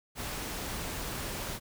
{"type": "noise", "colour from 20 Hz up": "pink", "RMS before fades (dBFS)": -37, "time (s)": [0.15, 1.6], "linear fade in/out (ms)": 50, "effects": []}